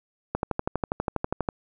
click train, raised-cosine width 1 ms, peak -11 dBFS, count 15, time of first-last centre 0.35-1.488 s, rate 12.3 Hz, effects none

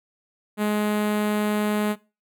sawtooth tone with notch filter, 210 Hz, G#3, 19 cents sharp, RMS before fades -23 dBFS, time 0.57-1.96 s, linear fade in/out 50 ms, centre 5400 Hz, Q 1, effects noise-tail reverb RT60 0.3 s tail -20 dB re dry

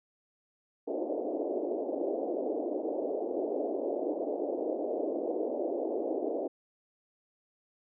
pink band-pass noise, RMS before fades -33 dBFS, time 0.87-6.48 s, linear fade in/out 10 ms, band 290 to 670 Hz, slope 48 dB/octave, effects none

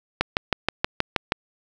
click train, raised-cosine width 0.3 ms, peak -3 dBFS, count 8, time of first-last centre 0.21-1.321 s, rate 6.3 Hz, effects none

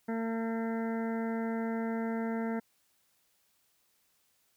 harmonic tone, 226.7 Hz, A#3, 48 cents flat, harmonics 1 / 2 / 3 / 4 / 6 / 7 / 8 / 9, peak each -32 / -38 / -42 / -44 / -48 / -49 / -50 / -51 dBFS, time 0.08-2.6 s, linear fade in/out 10 ms, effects white hiss -72 dBFS RMS until 4.56 s

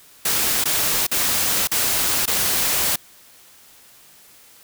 white noise with dropouts, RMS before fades -20 dBFS, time 0.25-2.96 s, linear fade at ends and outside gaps 5 ms, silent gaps 0.641-0.654 / 1.068-1.114 / 1.673-1.714 / 2.257-2.276 s, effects white hiss -49 dBFS RMS until 4.63 s

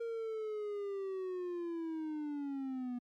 triangle linear sweep, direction down, 466.2 to 241.9 Hz, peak -35 dBFS, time 0-2.99 s, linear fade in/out 10 ms, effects Opus 48 kbps

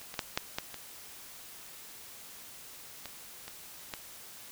clicks, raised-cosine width 0.2 ms, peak -30 / -24 / -13 / -11 / -14 / -24 / -23 / -25 / -19 dBFS, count 9, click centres 0.015 / 0.141 / 0.192 / 0.375 / 0.585 / 0.743 / 3.057 / 3.48 / 3.938 s, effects white hiss -49 dBFS RMS until 4.51 s

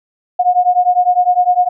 sine beating tone pair, 716 / 725.9 Hz, F5 / F#5, +43 / -33 cents, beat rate 9.9 Hz, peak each -12 dBFS, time 0.39-1.69 s, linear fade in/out 10 ms, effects none

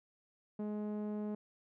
sawtooth tone with low-pass filter, 210 Hz, G#3, 19 cents sharp, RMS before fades -39 dBFS, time 0.59-1.35 s, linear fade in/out 5 ms, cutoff 600 Hz, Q 0.69, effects none

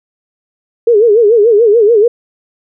sine tone with vibrato, 440 Hz, A4, in tune, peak -4 dBFS, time 0.87-2.08 s, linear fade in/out 5 ms, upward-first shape sine, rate 6.9 Hz, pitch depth 150 cents each way, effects none

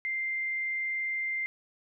sine tone, 2093 Hz, C7, in tune, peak -29 dBFS, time 0.05-1.46 s, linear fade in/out 0 ms, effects none

